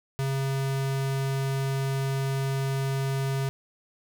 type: tone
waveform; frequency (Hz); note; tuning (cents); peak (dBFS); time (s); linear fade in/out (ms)
square; 135.6; C#3; -38; -26; 0.19-3.49; 0
effects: none